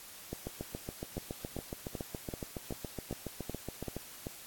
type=two click trains; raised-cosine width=2 ms; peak=-24 / -24 dBFS; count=9 / 27; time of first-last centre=1.18-4.269 / 0.33-3.966 s; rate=2.59 / 7.15 Hz; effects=white hiss -50 dBFS RMS until 4.46 s + AAC 64 kbps